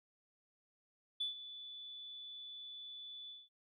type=tone with ADSR envelope; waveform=sine; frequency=3472 Hz; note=A7; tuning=24 cents flat; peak=-33 dBFS; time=1.2-3.49 s; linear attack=10 ms; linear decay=130 ms; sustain=-14 dB; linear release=200 ms; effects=tanh soft clip ceiling -29 dBFS